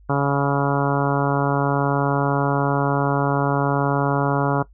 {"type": "harmonic tone", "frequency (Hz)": 140.5, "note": "C#3", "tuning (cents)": 24, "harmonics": [1, 2, 3, 4, 5, 6, 7, 8, 9, 10], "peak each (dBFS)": [-21, -24, -26, -27, -28, -29, -29, -30, -31, -31], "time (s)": [0.09, 4.63], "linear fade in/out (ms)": 10, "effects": ["noise-tail reverb RT60 0.1 s tail -17 dB re dry", "added 50 Hz sine -46 dBFS peak until 4.73 s"]}